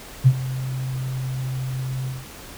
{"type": "tone with ADSR envelope", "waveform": "sine", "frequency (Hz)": 130.2, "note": "C3", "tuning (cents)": -8, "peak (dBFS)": -7, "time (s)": [0.24, 2.26], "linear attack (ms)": 28, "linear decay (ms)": 59, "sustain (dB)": -17, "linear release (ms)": 190, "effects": ["pink hiss -40 dBFS RMS until 2.57 s"]}